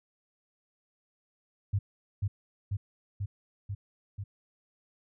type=tone with echo; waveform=sine; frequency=100 Hz; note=G2; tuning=35 cents sharp; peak=-24 dBFS; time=1.73-1.79 s; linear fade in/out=10 ms; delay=490 ms; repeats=5; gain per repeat=-2 dB; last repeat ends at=4.24 s; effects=none